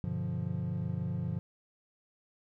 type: chord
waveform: triangle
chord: G dominant seventh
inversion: none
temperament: equal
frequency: 98 / 123.47 / 146.83 / 174.61 Hz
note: G2 / B2 / D3 / F3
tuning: 0 / 0 / 0 / 0 cents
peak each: -36 / -36 / -36 / -34 dBFS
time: 0.04-1.39 s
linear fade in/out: 0 ms
effects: none